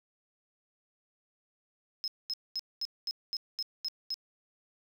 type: tone bursts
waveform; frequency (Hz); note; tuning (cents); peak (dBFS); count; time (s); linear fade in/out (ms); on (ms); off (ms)
triangle; 5150; E8; -41; -29; 9; 2.04-4.142; 0; 38; 220
effects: tanh soft clip ceiling -27 dBFS + 11-bit